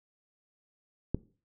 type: click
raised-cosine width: 3 ms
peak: -15 dBFS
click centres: 1.146 s
effects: noise-tail reverb RT60 0.4 s tail -20 dB re dry